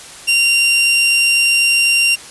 sawtooth tone, 2768 Hz, F7, 16 cents flat, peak -7 dBFS, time 0.27-2.16 s, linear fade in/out 20 ms, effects white hiss -35 dBFS RMS until 2.3 s + resampled to 24000 Hz

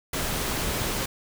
pink noise, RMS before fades -28 dBFS, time 0.13-1.06 s, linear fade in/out 5 ms, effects none

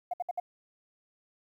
sine tone bursts, 713 Hz, F5, 36 cents sharp, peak -28 dBFS, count 4, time 0.11-0.4 s, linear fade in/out 5 ms, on 26 ms, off 62 ms, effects tanh soft clip ceiling -24 dBFS + 11-bit

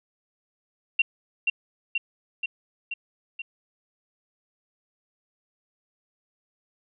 sine tone with echo, 2748 Hz, F7, 29 cents flat, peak -16 dBFS, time 0.99-1.02 s, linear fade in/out 5 ms, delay 480 ms, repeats 5, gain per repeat -3 dB, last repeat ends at 3.42 s, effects none

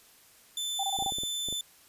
sawtooth tone, 3526 Hz, A7, 3 cents sharp, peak -28 dBFS, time 0.57-1.61 s, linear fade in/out 2 ms
sine tone bursts, 782 Hz, G5, 4 cents flat, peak -29 dBFS, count 5, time 0.79-1.103 s, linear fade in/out 5 ms, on 45 ms, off 22 ms
clicks, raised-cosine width 2 ms, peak -28 dBFS, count 8, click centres 0.988 / 1.024 / 1.062 / 1.122 / 1.185 / 1.235 / 1.486 / 1.526 s
effects white hiss -58 dBFS RMS until 1.88 s + resampled to 32000 Hz

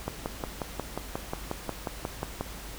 click train, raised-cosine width 1 ms, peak -16 dBFS, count 14, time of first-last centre 0.08-2.41 s, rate 5.58 Hz, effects added 50 Hz sine -44 dBFS peak until 2.78 s + pink hiss -43 dBFS RMS until 2.78 s

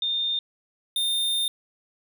sine / square tone pair in turn, 3630 / 3630 Hz, A#7 / A#7, -47 / -47 cents, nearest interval unison, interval 0 cents, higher neither, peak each -23 dBFS, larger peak neither, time 0.02-0.39 / 0.96-1.48 s, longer second, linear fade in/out 2 ms, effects none

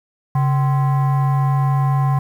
sine tone with frequency modulation, 137.9 Hz, C#3, 9 cents flat, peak -12 dBFS, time 0.35-2.19 s, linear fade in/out 5 ms, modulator 905 Hz, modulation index 0.49, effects tanh soft clip ceiling -11 dBFS + 8-bit

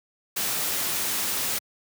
white noise, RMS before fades -27 dBFS, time 0.36-1.59 s, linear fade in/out 10 ms, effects high-pass 100 Hz 12 dB/octave

